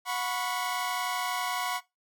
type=chord; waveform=sawtooth; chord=F# suspended fourth; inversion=none; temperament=equal with one note detuned; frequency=728.5 / 987.8 / 1108.7 Hz; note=F#5 / B5 / C#6; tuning=-27 / 0 / 0 cents; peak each=-30 dBFS; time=0.05-1.81 s; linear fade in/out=50 ms; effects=noise-tail reverb RT60 0.2 s tail -19 dB re dry